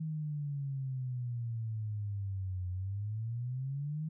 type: exponential two-way sweep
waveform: sine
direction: down then up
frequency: 159.5 to 89.8 to 159.5 Hz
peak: -34 dBFS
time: 0-4.09 s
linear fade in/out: 10 ms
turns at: 2.69 s
effects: none